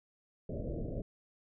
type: low-pass noise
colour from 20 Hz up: pink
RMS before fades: -38 dBFS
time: 0.49-1.02 s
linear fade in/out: 5 ms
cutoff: 650 Hz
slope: 96 dB/octave
effects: none